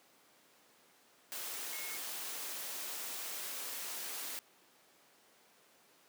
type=tone in noise; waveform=sine; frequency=2175 Hz; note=C#7; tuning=33 cents flat; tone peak=-47 dBFS; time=1.73-1.97 s; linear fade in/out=0 ms; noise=white; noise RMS=-42 dBFS; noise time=1.32-4.39 s; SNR=-8 dB; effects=pink hiss -65 dBFS RMS until 6.08 s + high-pass 300 Hz 12 dB/octave